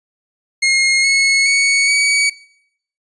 sawtooth tone with pitch steps, 2147 / 2186 / 2225 / 2265 Hz, C7 / C#7 / C#7 / C#7, +44 / -25 / +6 / +37 cents, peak -8 dBFS, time 0.62-2.3 s, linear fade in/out 10 ms, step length 420 ms, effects noise-tail reverb RT60 0.7 s tail -21 dB re dry + resampled to 22050 Hz

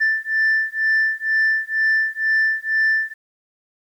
sine beating tone pair, 1767 / 1769.1 Hz, A6 / A6, +7 / +9 cents, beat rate 2.1 Hz, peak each -18 dBFS, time 0-3.14 s, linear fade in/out 20 ms, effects tanh soft clip ceiling -12 dBFS + 9-bit

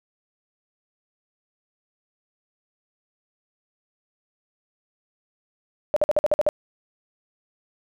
sine tone bursts, 598 Hz, D5, 31 cents sharp, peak -15 dBFS, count 8, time 5.94-6.489 s, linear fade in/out 0 ms, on 24 ms, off 51 ms, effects none

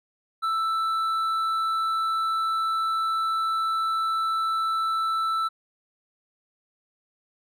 triangle tone with hard clipping, 1323 Hz, E6, 6 cents sharp, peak -24 dBFS, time 0.42-5.49 s, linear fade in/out 20 ms, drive 8 dB, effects none

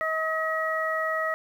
harmonic tone, 637 Hz, D#5, 41 cents sharp, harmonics 1 / 2 / 3, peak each -29 / -29 / -29 dBFS, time 0.01-1.34 s, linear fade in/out 0 ms, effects 9-bit

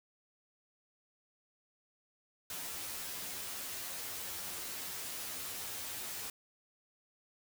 white noise with comb filter, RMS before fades -42 dBFS, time 2.5-6.3 s, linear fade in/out 2 ms, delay 11 ms, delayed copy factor +1, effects none

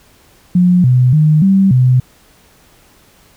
sine tone with pitch steps, 179.2 / 126.1 / 153.6 / 193.6 / 127.1 Hz, F3 / B2 / D#3 / G3 / C3, +45 / +36 / -22 / -21 / -50 cents, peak -6 dBFS, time 0.55-2 s, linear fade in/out 5 ms, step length 290 ms, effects pink hiss -48 dBFS RMS until 3.36 s

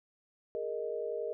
sine chord, Ab suspended second, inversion none, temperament equal, 415.3 / 466.2 / 622.3 Hz, Ab4 / Bb4 / Eb5, 0 / 0 / 0 cents, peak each -39 / -36 / -39 dBFS, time 0.55-1.33 s, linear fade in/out 0 ms, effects none

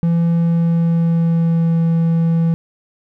triangle tone with pitch glide, 168.4 to 165.6 Hz, E3 to E3, +37 to +8 cents, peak -10 dBFS, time 0.03-2.54 s, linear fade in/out 0 ms, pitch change -29 cents, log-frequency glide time 0.26-1.81 s, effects none

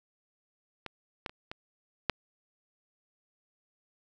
clicks, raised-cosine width 0.3 ms, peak -22 / -17 / -29 / -23 / -9 dBFS, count 5, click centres 0.863 / 1.262 / 1.295 / 1.515 / 2.097 s, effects none

